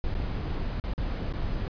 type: noise with dropouts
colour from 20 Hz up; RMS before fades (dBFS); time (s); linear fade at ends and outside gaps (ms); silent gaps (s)
brown; -30; 0.04-1.68; 1; 0.142-0.15 / 0.799-0.839 / 0.937-0.979 / 1.326-1.336
effects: resampled to 11025 Hz